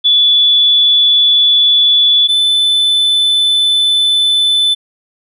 sine / triangle tone pair in turn, 3446 / 3512 Hz, A7 / A7, -37 / -4 cents, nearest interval unison, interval 33 cents, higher second, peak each -6 / -7 dBFS, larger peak first, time 0.04-2.28 / 2.28-4.75 s, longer second, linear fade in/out 20 ms, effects resampled to 32000 Hz

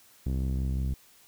sawtooth tone with low-pass filter sweep, 65.7 Hz, C2, 8 cents sharp, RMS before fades -29 dBFS, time 0.26-0.94 s, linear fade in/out 5 ms, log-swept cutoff 270 to 170 Hz, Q 0.91, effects white hiss -58 dBFS RMS until 1.27 s

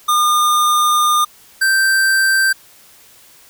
square tone pair in turn, 1212 / 1564 Hz, D#6 / G6, -46 / -4 cents, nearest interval major third, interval 442 cents, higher second, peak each -12 dBFS, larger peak neither, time 0.08-1.25 / 1.61-2.53 s, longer first, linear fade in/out 10 ms, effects white hiss -46 dBFS RMS until 3.49 s

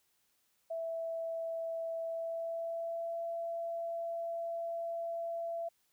sine tone with pitch glide, 659.3 to 672.8 Hz, E5 to E5, 0 to +35 cents, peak -35 dBFS, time 0.7-5.69 s, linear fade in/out 10 ms, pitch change +35 cents, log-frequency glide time 2.03-3.24 s, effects white hiss -75 dBFS RMS until 5.92 s

